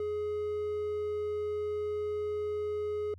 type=tone; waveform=triangle; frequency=419.7 Hz; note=G#4; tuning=18 cents sharp; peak=-29 dBFS; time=0-3.14 s; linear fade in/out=2 ms; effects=added 88 Hz sine -48 dBFS peak until 3.18 s